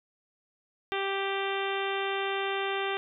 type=harmonic tone with a mistuned harmonic; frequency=392 Hz; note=G4; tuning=in tune; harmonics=1 / 2 / 3 / 4 / 5 / 6 / 7 / 8 / 9; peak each=-32 / -35 / -37 / -38 / -39 / -40 / -40 / -41 / -42 dBFS; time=0.92-2.97 s; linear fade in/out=0 ms; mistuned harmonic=9; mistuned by=+21 cents; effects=none